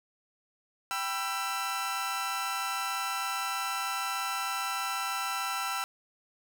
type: chord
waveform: sawtooth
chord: E minor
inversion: first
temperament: equal with one note detuned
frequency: 784 / 987.8 / 1339.2 Hz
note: G5 / B5 / E6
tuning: 0 / 0 / +27 cents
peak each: -33 / -34 / -29 dBFS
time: 0.91-5.84 s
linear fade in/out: 0 ms
effects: none

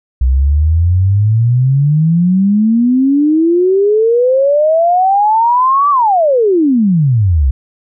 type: exponential two-way sweep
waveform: sine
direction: up then down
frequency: 61.74 to 1174 to 61.74 Hz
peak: -7 dBFS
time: 0.21-7.51 s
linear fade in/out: 5 ms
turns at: 5.9 s
effects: none

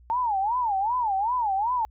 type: tone with vibrato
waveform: sine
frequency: 879 Hz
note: A5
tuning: 2 cents flat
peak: -22 dBFS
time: 0.1-1.85 s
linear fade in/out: 0 ms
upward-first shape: sine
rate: 2.6 Hz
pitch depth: 240 cents each way
effects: added 60 Hz sine -50 dBFS peak until 1.9 s

